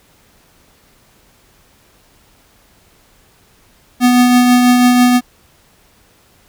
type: tone with tremolo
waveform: square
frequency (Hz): 246.9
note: B3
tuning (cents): 0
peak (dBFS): -6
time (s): 4-5.21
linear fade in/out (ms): 50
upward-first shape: triangle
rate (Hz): 6.1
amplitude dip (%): 35
effects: pink hiss -51 dBFS RMS until 6.48 s